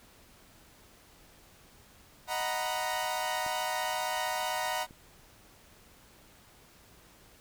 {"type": "chord", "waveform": "sawtooth", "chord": "B major seventh", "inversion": "first", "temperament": "equal", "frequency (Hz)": [622.3, 740, 932.3, 987.8], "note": ["D#5", "F#5", "A#5", "B5"], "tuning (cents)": [0, 0, 0, 0], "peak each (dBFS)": [-34, -31, -32, -34], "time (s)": [2.27, 4.87], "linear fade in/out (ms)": 50}
{"type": "clicks", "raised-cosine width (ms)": 3, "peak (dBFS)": [-35, -38], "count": 2, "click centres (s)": [3.464, 4.909]}
{"effects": ["pink hiss -58 dBFS RMS until 7.4 s"]}